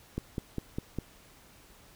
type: click train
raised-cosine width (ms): 3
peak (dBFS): -19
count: 5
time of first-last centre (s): 0.18-0.986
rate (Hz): 4.96
effects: pink hiss -57 dBFS RMS until 1.95 s